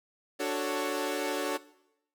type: chord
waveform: sawtooth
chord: D major seventh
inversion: none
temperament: equal with one note detuned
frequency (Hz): 293.7 / 370 / 442.5 / 554.4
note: D4 / F#4 / A4 / C#5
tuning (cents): 0 / 0 / +10 / 0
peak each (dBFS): -31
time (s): 0.39-1.58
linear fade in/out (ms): 20
effects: noise-tail reverb RT60 0.8 s tail -18 dB re dry